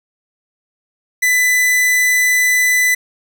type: tone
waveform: 45% pulse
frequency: 1997 Hz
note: B6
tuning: 19 cents sharp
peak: -11 dBFS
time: 1.22-2.95 s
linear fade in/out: 10 ms
effects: none